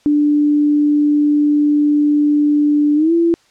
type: tone with pitch glide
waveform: sine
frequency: 294.8 to 336.7 Hz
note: D4 to E4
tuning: +7 to +37 cents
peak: -10 dBFS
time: 0.06-3.34 s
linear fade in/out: 0 ms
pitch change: +230 cents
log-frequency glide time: 2.95-3.13 s
effects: white hiss -54 dBFS RMS until 3.5 s + low-pass 6000 Hz 12 dB/octave